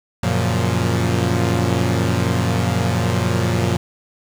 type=chord; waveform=sawtooth; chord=Gb major seventh; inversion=none; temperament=equal; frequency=92.5 / 116.54 / 138.59 / 174.61 Hz; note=Gb2 / Bb2 / Db3 / F3; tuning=0 / 0 / 0 / 0 cents; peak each=-17 / -16 / -22 / -19 dBFS; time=0.23-3.77 s; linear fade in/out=5 ms; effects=low-pass 10000 Hz 12 dB/octave + 7-bit